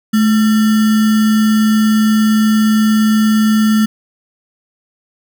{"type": "tone with sample-and-hold", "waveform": "sine", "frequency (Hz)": 216.4, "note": "A3", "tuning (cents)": -29, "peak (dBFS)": -8, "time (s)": [0.13, 3.86], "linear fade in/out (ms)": 10, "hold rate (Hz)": 1575, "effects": []}